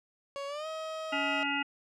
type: tone with pitch glide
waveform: 30% pulse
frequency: 559 to 634.7 Hz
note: C#5 to D#5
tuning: +14 to +34 cents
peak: -33 dBFS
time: 0.36-1.43 s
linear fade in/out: 0 ms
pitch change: +220 cents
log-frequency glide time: 0.47-0.67 s
type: harmonic tone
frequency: 282.3 Hz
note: C#4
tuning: 32 cents sharp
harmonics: 1 / 3 / 5 / 7 / 9 / 10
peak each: -36 / -36 / -36 / -36 / -36 / -36 dBFS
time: 1.12-1.63 s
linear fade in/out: 10 ms
effects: low-pass 6000 Hz 12 dB/octave